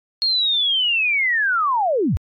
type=linear sweep; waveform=sine; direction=down; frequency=4318 to 50.3 Hz; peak=-16 dBFS; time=0.22-2.17 s; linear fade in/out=0 ms; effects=AAC 64 kbps